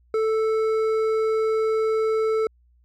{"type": "tone with hard clipping", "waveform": "triangle", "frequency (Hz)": 440, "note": "A4", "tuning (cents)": 0, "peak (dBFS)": -21, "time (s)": [0.14, 2.47], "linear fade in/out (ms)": 2, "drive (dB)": 11, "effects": ["added 60 Hz sine -56 dBFS peak until 2.84 s"]}